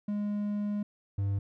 triangle tone pair in turn, 206.6 / 99.44 Hz, G#3 / G2, -9 / +25 cents, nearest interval octave + minor second, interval 1266 cents, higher first, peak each -27 / -25 dBFS, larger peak second, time 0.08-0.83 / 1.18-1.39 s, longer first, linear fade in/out 5 ms, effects none

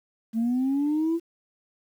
sine linear sweep, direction up, 220 to 339.6 Hz, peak -20 dBFS, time 0.33-1.2 s, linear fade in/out 50 ms, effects tanh soft clip ceiling -19 dBFS + 9-bit

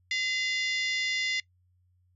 harmonic tone with a mistuned harmonic, 703 Hz, F5, 11 cents sharp, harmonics 3 / 4 / 5 / 6 / 7 / 8 / 9 / 10, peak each -28 / -37 / -34 / -40 / -38 / -45 / -49 / -47 dBFS, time 0.11-1.4 s, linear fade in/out 2 ms, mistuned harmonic 3, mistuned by -53 cents, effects noise-tail reverb RT60 0.1 s tail -23 dB re dry + added 90 Hz sine -64 dBFS peak until 2.15 s

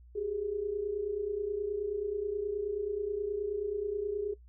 sine tone pair together, 386.1 / 415.5 Hz, G4 / G#4, -26 / +1 cents, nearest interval minor second, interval 127 cents, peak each -37 / -32 dBFS, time 0.15-4.34 s, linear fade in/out 10 ms, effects noise-tail reverb RT60 0.1 s tail -18 dB re dry + added 60 Hz sine -52 dBFS peak until 4.48 s

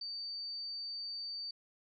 sine tone, 4601 Hz, D8, 36 cents flat, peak -39 dBFS, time 0.01-1.51 s, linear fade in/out 5 ms, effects none

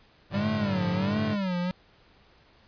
sawtooth chord, G suspended second, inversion none, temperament equal, 98 / 110 / 146.83 Hz, G2 / A2 / D3, 0 / 0 / 0 cents, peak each -30 dBFS, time 0.3-1.37 s, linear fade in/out 50 ms
square tone with vibrato, 195.6 Hz, G3, 4 cents flat, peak -27 dBFS, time 0.34-1.71 s, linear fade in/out 0 ms, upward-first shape sine, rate 1.4 Hz, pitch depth 180 cents each way
effects pink hiss -59 dBFS RMS until 2.67 s + resampled to 11025 Hz

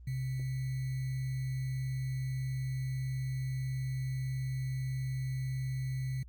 sine tone with sample-and-hold, 130.8 Hz, C3, in tune, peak -32 dBFS, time 0.07-6.23 s, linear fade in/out 5 ms, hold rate 2100 Hz, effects added 60 Hz sine -48 dBFS peak until 6.28 s + Opus 32 kbps

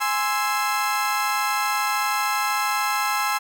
30% pulse chord, Ab augmented, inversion none, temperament equal, 830.6 / 1046.5 / 1318.5 Hz, Ab5 / C6 / E6, 0 / 0 / 0 cents, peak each -23 dBFS, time 0-3.39 s, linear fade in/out 20 ms, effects none

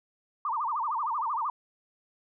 sine tone with vibrato, 1046.5 Hz, C6, in tune, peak -27 dBFS, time 0.45-1.5 s, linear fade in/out 2 ms, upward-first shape sine, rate 13 Hz, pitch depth 280 cents each way, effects none

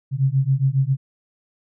sine beating tone pair, 131.3 / 138.6 Hz, C3 / C#3, +6 / 0 cents, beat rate 7.3 Hz, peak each -19 dBFS, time 0.11-0.97 s, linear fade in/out 50 ms, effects none

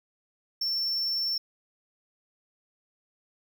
triangle tone, 5410 Hz, E8, 44 cents sharp, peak -25 dBFS, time 0.61-1.38 s, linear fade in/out 5 ms, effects none

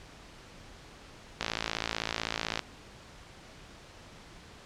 click train, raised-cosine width 0.2 ms, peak -12 dBFS, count 67, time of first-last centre 1.41-2.593 s, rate 55.8 Hz, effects pink hiss -51 dBFS RMS until 4.65 s + low-pass 6000 Hz 12 dB/octave

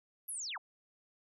sine linear sweep, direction down, 11790 to 592 Hz, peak -38 dBFS, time 0.28-0.58 s, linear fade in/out 10 ms, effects none

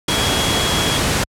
sine tone in noise, 3322 Hz, G#7, in tune, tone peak -22 dBFS, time 0.08-0.98 s, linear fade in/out 5 ms, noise pink, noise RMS -17 dBFS, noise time 0.08-1.24 s, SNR -8 dB, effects high-pass 60 Hz 12 dB/octave + low-pass 10000 Hz 12 dB/octave

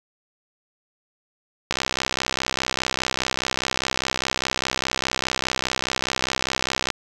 click train, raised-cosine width 0.2 ms, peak -4 dBFS, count 338, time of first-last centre 1.71-6.903 s, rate 64.9 Hz, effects none

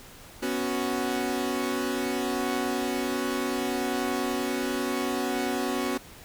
sawtooth chord, B suspended second, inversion none, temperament equal, 246.9 / 277.2 / 370 Hz, B3 / C#4 / F#4, 0 / 0 / 0 cents, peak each -27 dBFS, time 0.42-5.98 s, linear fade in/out 10 ms, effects pink hiss -48 dBFS RMS until 6.24 s

